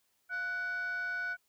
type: tone with frequency modulation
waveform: sine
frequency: 1482 Hz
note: F#6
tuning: 2 cents sharp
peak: -31 dBFS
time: 0.29-1.37 s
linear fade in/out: 50 ms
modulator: 784 Hz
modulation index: 0.35
effects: tanh soft clip ceiling -31 dBFS + white hiss -75 dBFS RMS until 1.48 s